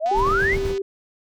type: exponential sweep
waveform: sine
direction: up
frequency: 600 to 2260 Hz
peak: -18 dBFS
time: 0-0.57 s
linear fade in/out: 50 ms
type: click train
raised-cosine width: 0.2 ms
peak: -23 dBFS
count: 180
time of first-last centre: 0.06-0.779 s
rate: 249 Hz
type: tone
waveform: sine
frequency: 391.1 Hz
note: G4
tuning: 4 cents flat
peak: -22 dBFS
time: 0.11-0.82 s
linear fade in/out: 5 ms
type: noise with tremolo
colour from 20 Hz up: brown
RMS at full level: -25 dBFS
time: 0.14-0.77 s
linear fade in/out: 50 ms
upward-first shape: square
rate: 7.9 Hz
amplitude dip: 40%
effects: none